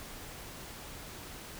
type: silence
effects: pink hiss -46 dBFS RMS until 1.59 s